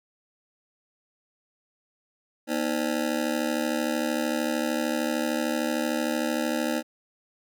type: ring-modulated tone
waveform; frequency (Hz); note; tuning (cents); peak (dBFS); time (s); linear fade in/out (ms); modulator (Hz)
25% pulse; 277.2; C#4; 0; -18; 2.47-6.83; 50; 36.6
effects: none